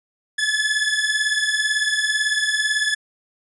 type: beating tone pair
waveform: sawtooth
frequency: 1710 / 1728 Hz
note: A6 / A6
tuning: -50 / -32 cents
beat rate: 18 Hz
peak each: -18 dBFS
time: 0.38-2.95 s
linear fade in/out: 10 ms
effects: resampled to 24000 Hz